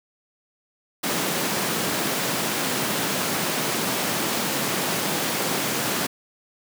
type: high-pass noise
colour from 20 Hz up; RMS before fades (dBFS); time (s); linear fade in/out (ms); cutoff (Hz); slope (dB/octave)
pink; -25; 1.03-6.07; 10; 150; 24
effects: none